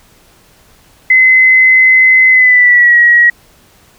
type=tone with pitch glide; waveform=sine; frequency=2043 to 1906.2 Hz; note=C7 to A#6; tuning=-42 to +38 cents; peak=-3 dBFS; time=1.1-3.3 s; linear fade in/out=5 ms; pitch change=-120 cents; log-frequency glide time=2.3-2.97 s; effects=pink hiss -46 dBFS RMS until 3.98 s